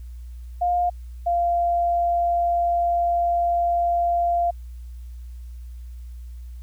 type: tone pair in turn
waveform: sine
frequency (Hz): 707 / 692.9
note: F5 / F5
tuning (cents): +21 / -14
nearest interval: unison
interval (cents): 35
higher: first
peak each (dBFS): -18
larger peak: neither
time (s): 0.61-0.9 / 1.26-4.51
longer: second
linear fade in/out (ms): 10
effects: added 60 Hz sine -34 dBFS peak until 6.62 s + white hiss -62 dBFS RMS until 6.62 s